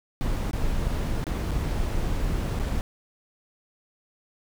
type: noise with dropouts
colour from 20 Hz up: brown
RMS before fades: -26 dBFS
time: 0.21-2.81 s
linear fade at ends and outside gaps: 0 ms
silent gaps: 0.511-0.532 / 1.241-1.268 / 1.508-1.516 / 2.591-2.598 s
effects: none